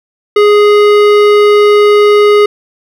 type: tone with hard clipping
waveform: sine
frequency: 415.3 Hz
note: G#4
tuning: in tune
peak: -5 dBFS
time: 0.36-2.46 s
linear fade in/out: 5 ms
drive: 15 dB
effects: none